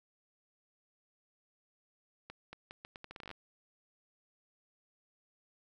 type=accelerating click train; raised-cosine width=0.3 ms; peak=-30 dBFS; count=15; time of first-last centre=2.3-3.313 s; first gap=230 ms; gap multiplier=0.78; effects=none